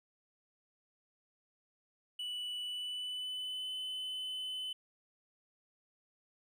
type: tone with pitch glide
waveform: triangle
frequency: 2960 to 3026 Hz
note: F#7 to F#7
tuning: 0 to +38 cents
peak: -36 dBFS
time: 2.19-4.73 s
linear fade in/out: 5 ms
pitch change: +38 cents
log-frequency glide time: 2.62-3.72 s
effects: none